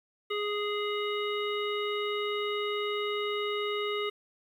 harmonic tone, 415.3 Hz, G#4, in tune, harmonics 1 / 3 / 5 / 7 / 9, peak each -31 / -36 / -38 / -39 / -41 dBFS, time 0.3-4.1 s, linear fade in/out 10 ms, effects 10-bit

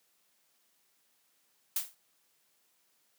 blue noise with exponential decay, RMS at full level -27 dBFS, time 1.76-1.95 s, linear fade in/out 5 ms, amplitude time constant 40 ms, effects white hiss -72 dBFS RMS until 3.18 s + high-pass 150 Hz 12 dB/octave

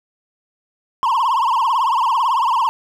triangle tone with vibrato, 992 Hz, B5, 7 cents sharp, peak -12 dBFS, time 1.03-2.69 s, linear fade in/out 0 ms, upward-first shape triangle, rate 18 Hz, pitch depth 220 cents each way, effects none

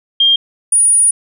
sine tone pair in turn, 3206 / 9607 Hz, G7 / D9, +38 / +38 cents, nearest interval octave + perfect fifth, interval 1900 cents, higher second, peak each -7 dBFS, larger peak neither, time 0.2-0.36 / 0.72-1.11 s, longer second, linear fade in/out 5 ms, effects none

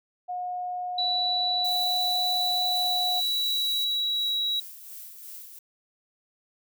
sine tone, 722 Hz, F#5, 43 cents flat, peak -29 dBFS, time 0.28-3.21 s, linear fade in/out 20 ms
sine tone with pitch glide, 3947 to 3877 Hz, B7 to B7, -2 to -33 cents, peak -24 dBFS, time 0.98-4.6 s, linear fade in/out 5 ms, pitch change -31 cents, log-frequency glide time 2.65-4.4 s
violet noise, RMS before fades -36 dBFS, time 1.64-3.85 s, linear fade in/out 10 ms
violet noise with tremolo, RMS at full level -41 dBFS, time 2.74-5.59 s, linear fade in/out 5 ms, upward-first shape sine, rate 2.8 Hz, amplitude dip 45%
effects none

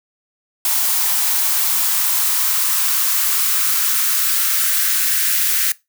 blue noise with high-pass filter sweep, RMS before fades -17 dBFS, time 0.65-5.72 s, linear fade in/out 2 ms, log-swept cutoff 790 to 1700 Hz, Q 2.5, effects noise-tail reverb RT60 0.2 s tail -20 dB re dry

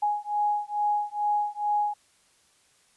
sine beating tone pair, 830.6 / 832.9 Hz, G#5 / G#5, 0 / +5 cents, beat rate 2.3 Hz, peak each -27 dBFS, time 0.02-1.94 s, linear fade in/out 10 ms, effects white hiss -63 dBFS RMS until 2.96 s + resampled to 24000 Hz

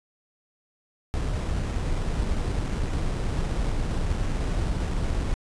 brown noise with sample-and-hold, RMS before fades -26 dBFS, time 1.14-5.34 s, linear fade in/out 0 ms, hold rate 4410 Hz, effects resampled to 22050 Hz

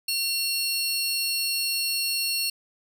sawtooth tone pair together, 2740 / 4349 Hz, F7 / C#8, -34 / -34 cents, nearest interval minor sixth, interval 800 cents, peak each -26 / -23 dBFS, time 0.08-2.5 s, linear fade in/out 5 ms, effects none

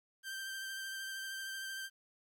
sawtooth tone with vibrato, 1568 Hz, G6, in tune, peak -37 dBFS, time 0.23-1.9 s, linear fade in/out 50 ms, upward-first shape sine, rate 13 Hz, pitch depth 17 cents each way, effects 12-bit

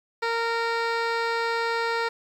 15% pulse tone with low-pass filter, 461.7 Hz, A#4, 17 cents flat, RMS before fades -26 dBFS, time 0.22-2.09 s, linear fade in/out 10 ms, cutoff 3800 Hz, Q 1.2, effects 9-bit

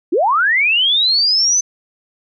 sine linear sweep, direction up, 286.7 to 6170 Hz, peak -11 dBFS, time 0.12-1.61 s, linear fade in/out 10 ms, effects none

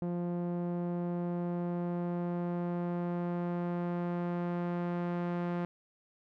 sawtooth tone with low-pass filter sweep, 174.61 Hz, F3, in tune, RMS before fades -34 dBFS, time 0.02-5.65 s, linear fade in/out 0 ms, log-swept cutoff 620 to 1600 Hz, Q 0.72, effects none

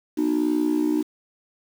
sine tone with amplitude modulation, 305.3 Hz, D#4, 33 cents flat, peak -13 dBFS, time 0.17-1.03 s, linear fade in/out 20 ms, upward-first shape sine, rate 61.2 Hz, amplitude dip 95%, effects tanh soft clip ceiling -15 dBFS + 7-bit

